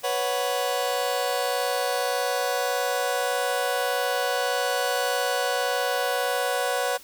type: chord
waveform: sawtooth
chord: B suspended second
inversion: none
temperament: just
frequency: 493.9 / 555.6 / 740.8 Hz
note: B4 / C#5 / F#5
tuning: 0 / +4 / +2 cents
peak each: -24 dBFS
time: 0.03-6.98 s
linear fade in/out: 20 ms
effects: white hiss -48 dBFS RMS until 7.03 s